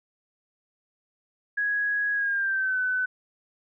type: tone with pitch glide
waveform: sine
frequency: 1663 to 1507.5 Hz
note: G#6 to F#6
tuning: +2 to +32 cents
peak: -23 dBFS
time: 1.57-3.06 s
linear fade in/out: 10 ms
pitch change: -170 cents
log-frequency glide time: 2.13-2.79 s
effects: none